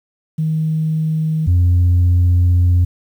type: tone pair in turn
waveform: sine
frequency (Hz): 157.6 / 88.45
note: D#3 / F2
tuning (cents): +23 / +23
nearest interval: minor seventh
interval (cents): 1000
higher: first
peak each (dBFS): -14 / -7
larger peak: second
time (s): 0.38-1.47 / 1.47-2.85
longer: second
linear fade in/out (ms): 10
effects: tanh soft clip ceiling -8 dBFS + 8-bit